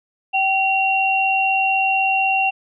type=tone pair together; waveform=sine; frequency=771 / 2748 Hz; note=G5 / F7; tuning=-29 / -29 cents; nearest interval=octave + minor seventh; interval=2200 cents; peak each=-18 dBFS; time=0.33-2.51 s; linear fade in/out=20 ms; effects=none